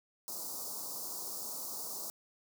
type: band-stop noise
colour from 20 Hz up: white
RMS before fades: -41 dBFS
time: 0.28-2.1 s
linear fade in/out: 0 ms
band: 1200 to 4500 Hz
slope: 48 dB/octave
effects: high-pass 200 Hz 12 dB/octave